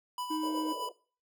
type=tone with tremolo; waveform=square; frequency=991 Hz; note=B5; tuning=6 cents sharp; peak=-34 dBFS; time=0.18-0.89 s; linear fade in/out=2 ms; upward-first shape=sine; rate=8 Hz; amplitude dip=50%
type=tone; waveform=triangle; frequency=311.9 Hz; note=D#4; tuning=4 cents sharp; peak=-30 dBFS; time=0.3-0.73 s; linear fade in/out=10 ms
type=band-pass noise; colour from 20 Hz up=pink; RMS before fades=-44 dBFS; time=0.43-0.92 s; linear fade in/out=5 ms; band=440 to 580 Hz; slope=48 dB/octave
effects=noise-tail reverb RT60 0.4 s tail -20 dB re dry